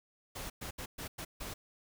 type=noise bursts at uneven times; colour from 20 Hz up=pink; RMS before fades=-42 dBFS; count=6; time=0.35-0.5 / 0.61-0.71 / 0.78-0.86 / 0.98-1.08 / 1.18-1.25 / 1.4-1.54 s; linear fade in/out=10 ms; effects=none